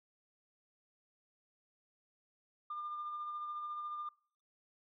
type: tone with tremolo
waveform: sine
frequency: 1202 Hz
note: D6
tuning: 40 cents sharp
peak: -37 dBFS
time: 2.7-4.09 s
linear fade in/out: 5 ms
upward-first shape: sine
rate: 14 Hz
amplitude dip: 35%
effects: noise-tail reverb RT60 0.5 s tail -24 dB re dry + tanh soft clip ceiling -35 dBFS